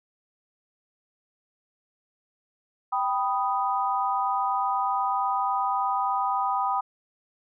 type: chord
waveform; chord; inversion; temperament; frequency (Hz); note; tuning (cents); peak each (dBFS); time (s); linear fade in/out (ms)
sine; G augmented; none; equal; 784 / 987.8 / 1244.5; G5 / B5 / D#6; 0 / 0 / 0; -27 / -27 / -28; 2.92-6.81; 10
effects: none